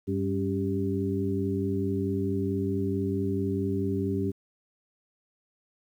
harmonic tone with a mistuned harmonic, 98 Hz, G2, in tune, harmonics 1 / 2 / 3 / 4, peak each -31 / -31 / -31 / -31 dBFS, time 0.07-4.32 s, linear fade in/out 20 ms, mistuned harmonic 3, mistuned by -81 cents, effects 10-bit

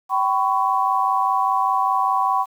sine tone cluster, 771 / 1006 / 1111 Hz, G5 / B5 / C#6, -29 / +32 / +4 cents, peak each -21 dBFS, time 0.09-2.46 s, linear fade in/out 50 ms, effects 8-bit

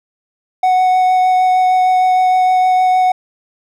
triangle tone with vibrato, 740 Hz, F#5, in tune, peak -7 dBFS, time 0.63-3.12 s, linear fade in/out 5 ms, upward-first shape triangle, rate 6.5 Hz, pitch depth 10 cents each way, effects none

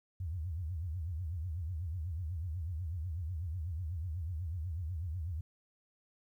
sine tone with vibrato, 84.1 Hz, E2, 35 cents sharp, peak -35 dBFS, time 0.2-5.41 s, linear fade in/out 5 ms, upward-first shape triangle, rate 8.1 Hz, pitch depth 250 cents each way, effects 12-bit

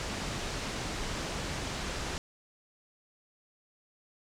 pink low-pass noise, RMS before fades -36 dBFS, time 0-2.18 s, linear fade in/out 0 ms, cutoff 7700 Hz, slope 24 dB/octave, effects none

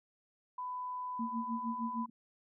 sine tone, 999 Hz, B5, 20 cents sharp, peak -37 dBFS, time 0.58-2.06 s, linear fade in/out 5 ms
sine tone with tremolo, 230.2 Hz, A#3, 22 cents flat, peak -33 dBFS, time 1.19-2.1 s, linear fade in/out 5 ms, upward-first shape sine, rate 6.5 Hz, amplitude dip 95%
effects none

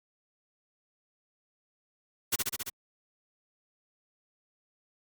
white noise with echo, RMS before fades -27 dBFS, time 2.32-2.36 s, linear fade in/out 10 ms, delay 68 ms, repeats 5, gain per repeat -2 dB, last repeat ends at 2.7 s, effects Opus 48 kbps

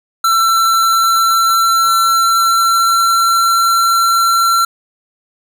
square tone with pitch glide, 1344 to 1358 Hz, E6 to F6, +33 to -49 cents, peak -10 dBFS, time 0.24-4.65 s, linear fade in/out 5 ms, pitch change +18 cents, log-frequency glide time 0.67-3.71 s, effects none

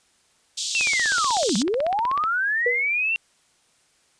pink band-pass noise, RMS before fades -28 dBFS, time 0.57-1.63 s, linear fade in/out 10 ms, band 3300 to 8100 Hz, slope 48 dB/octave
sine linear two-way sweep, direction down then up, 2750 to 174.61 to 2750 Hz, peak -20 dBFS, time 0.75-3.16 s, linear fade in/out 0 ms, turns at 1.56 s
click train, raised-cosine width 0.3 ms, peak -15 dBFS, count 24, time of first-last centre 0.81-2.239 s, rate 16.1 Hz
sine tone with exponential decay, 483.4 Hz, B4, 37 cents flat, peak -17 dBFS, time 2.66-2.88 s, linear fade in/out 5 ms, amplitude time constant 47 ms
effects white hiss -62 dBFS RMS until 4.19 s + resampled to 22050 Hz

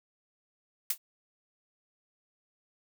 blue noise with exponential decay, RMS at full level -23 dBFS, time 0.9-0.98 s, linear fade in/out 5 ms, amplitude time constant 17 ms, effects none

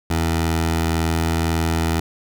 15% pulse tone with notch filter, 81.9 Hz, E2, 11 cents flat, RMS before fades -20 dBFS, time 0.1-2 s, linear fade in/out 5 ms, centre 200 Hz, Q 2, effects none

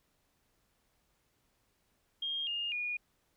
sine tone with pitch steps, 3227 / 2831 / 2444 Hz, G7 / F7 / D#7, +50 / +23 / -32 cents, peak -33 dBFS, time 2.22-2.97 s, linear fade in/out 5 ms, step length 250 ms, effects pink hiss -75 dBFS RMS until 3.36 s

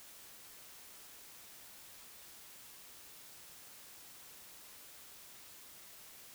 silence, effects white hiss -55 dBFS RMS until 6.34 s

